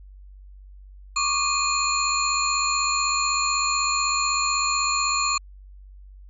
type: tone cluster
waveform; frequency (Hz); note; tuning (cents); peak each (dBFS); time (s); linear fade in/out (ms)
sine; 1115 / 1191 / 2474 / 4234 / 7090; C#6 / D6 / D#7 / C8 / A8; +10 / +24 / -10 / +20 / +12; -27; 1.16-5.38; 5
effects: added 48 Hz sine -42 dBFS peak until 6.29 s